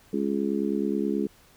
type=harmonic tone; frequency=69.4 Hz; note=C#2; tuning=3 cents sharp; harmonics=3 / 4 / 5 / 6; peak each=-28 / -29 / -30 / -31 dBFS; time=0.13-1.27 s; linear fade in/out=5 ms; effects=pink hiss -57 dBFS RMS until 1.56 s